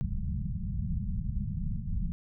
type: low-pass noise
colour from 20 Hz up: pink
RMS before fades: -32 dBFS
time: 0.01-2.12 s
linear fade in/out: 0 ms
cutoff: 210 Hz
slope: 96 dB/octave
effects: none